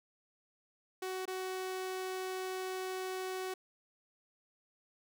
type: tone with dropouts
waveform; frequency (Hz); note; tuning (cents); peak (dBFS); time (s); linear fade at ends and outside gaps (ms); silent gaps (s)
sawtooth; 373.9; F#4; +18; -33; 1.02-3.54; 5; 1.255-1.277
effects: none